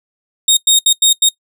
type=tone bursts at uneven times; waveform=25% pulse; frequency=3712 Hz; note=A#7; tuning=8 cents flat; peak=-3 dBFS; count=5; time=0.48-0.57 / 0.67-0.79 / 0.86-0.93 / 1.02-1.13 / 1.22-1.29 s; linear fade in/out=5 ms; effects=noise-tail reverb RT60 0.1 s tail -21 dB re dry